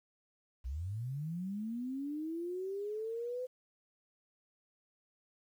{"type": "linear sweep", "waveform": "sine", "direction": "up", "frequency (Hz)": [57, 511], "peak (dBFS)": -36, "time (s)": [0.64, 3.47], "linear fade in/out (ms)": 20, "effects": ["11-bit"]}